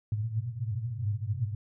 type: band-pass noise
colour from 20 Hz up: white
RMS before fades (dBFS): -32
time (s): 0.12-1.55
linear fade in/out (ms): 2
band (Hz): 100 to 120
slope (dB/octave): 96
effects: none